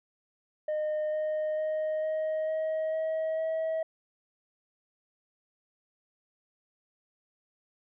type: tone with pitch steps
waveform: sine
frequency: 612 / 617 / 622 / 627 / 632.1 / 637.3 / 642.4 Hz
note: D#5 / D#5 / D#5 / D#5 / D#5 / D#5 / E5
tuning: -29 / -15 / -1 / +13 / +27 / +41 / -45 cents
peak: -25 dBFS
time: 0.68-3.83 s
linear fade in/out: 5 ms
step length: 450 ms
effects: tanh soft clip ceiling -27 dBFS